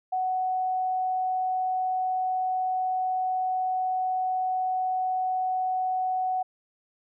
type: tone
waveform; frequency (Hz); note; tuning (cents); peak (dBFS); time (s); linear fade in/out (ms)
sine; 744; F#5; +9; -24; 0.12-6.43; 10
effects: none